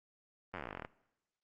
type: slowing click train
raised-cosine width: 0.5 ms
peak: -26 dBFS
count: 19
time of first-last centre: 0.54-0.849 s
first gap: 10 ms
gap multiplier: 1.06
effects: noise-tail reverb RT60 0.9 s tail -21 dB re dry + Opus 32 kbps